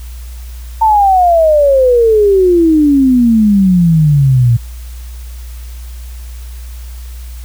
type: exponential sweep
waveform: sine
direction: down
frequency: 903 to 114.7 Hz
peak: -5 dBFS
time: 0.81-4.57 s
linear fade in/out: 10 ms
effects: added 60 Hz sine -24 dBFS peak until 7.44 s + white hiss -40 dBFS RMS until 7.44 s